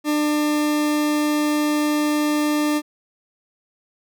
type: tone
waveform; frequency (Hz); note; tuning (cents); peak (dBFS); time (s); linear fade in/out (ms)
40% pulse; 298.9; D4; +31; -17; 0.04-2.82; 50
effects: none